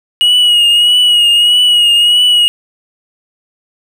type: tone with vibrato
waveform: triangle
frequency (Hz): 2897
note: F#7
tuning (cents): -37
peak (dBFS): -4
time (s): 0.21-2.48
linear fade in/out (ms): 0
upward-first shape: triangle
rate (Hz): 1.6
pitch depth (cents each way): 44
effects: none